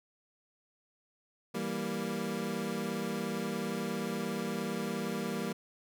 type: chord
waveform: 25% pulse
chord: E diminished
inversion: none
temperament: equal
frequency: 164.81 / 196 / 233.1 Hz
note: E3 / G3 / Bb3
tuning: 0 / 0 / 0 cents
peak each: -37 / -33 / -33 dBFS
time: 1.54-5.53 s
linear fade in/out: 10 ms
effects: none